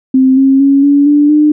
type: tone with pitch steps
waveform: sine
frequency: 261.8 / 269.2 / 276.7 / 284.5 / 292.5 / 300.7 Hz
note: C4 / C4 / C#4 / C#4 / D4 / D4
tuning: +1 / +49 / -3 / +45 / -7 / +41 cents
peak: -4 dBFS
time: 0.14-1.52 s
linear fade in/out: 5 ms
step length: 230 ms
effects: none